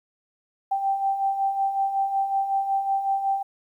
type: beating tone pair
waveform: sine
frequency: 779 / 784.4 Hz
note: G5 / G5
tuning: -11 / +1 cents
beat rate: 5.4 Hz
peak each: -30 / -22 dBFS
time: 0.71-3.43 s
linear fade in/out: 10 ms
effects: 10-bit